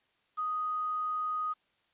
sine tone with quantisation, 1246 Hz, D#6, 2 cents sharp, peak -30 dBFS, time 0.37-1.54 s, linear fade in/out 20 ms, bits 9, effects white hiss -72 dBFS RMS until 1.93 s + resampled to 8000 Hz

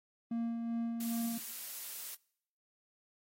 triangle tone with tremolo, 231.7 Hz, A#3, 10 cents flat, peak -30 dBFS, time 0.31-1.38 s, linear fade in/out 5 ms, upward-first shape sine, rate 2.6 Hz, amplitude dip 35%
blue noise, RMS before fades -43 dBFS, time 1-2.15 s, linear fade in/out 5 ms
effects noise-tail reverb RT60 0.7 s tail -25 dB re dry + AAC 48 kbps

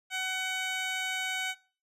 15% pulse tone with band-pass filter, 751 Hz, F#5, 26 cents sharp, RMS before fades -33 dBFS, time 0.1-1.55 s, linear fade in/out 50 ms, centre 3400 Hz, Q 0.51, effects noise-tail reverb RT60 0.4 s tail -22 dB re dry + resampled to 32000 Hz

